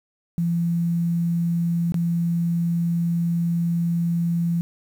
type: tone with dropouts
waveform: sine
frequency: 170 Hz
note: F3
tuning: 46 cents flat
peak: -19 dBFS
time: 0.38-4.61 s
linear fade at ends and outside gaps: 0 ms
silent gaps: 1.921-1.943 s
effects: 8-bit